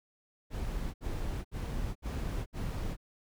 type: noise bursts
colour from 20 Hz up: brown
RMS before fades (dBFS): -35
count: 5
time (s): 0.5-2.968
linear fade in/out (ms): 50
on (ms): 440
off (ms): 67
effects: none